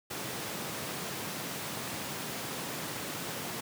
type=high-pass noise; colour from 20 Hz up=pink; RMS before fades=-38 dBFS; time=0.1-3.61 s; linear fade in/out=10 ms; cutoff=120 Hz; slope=24 dB/octave; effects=none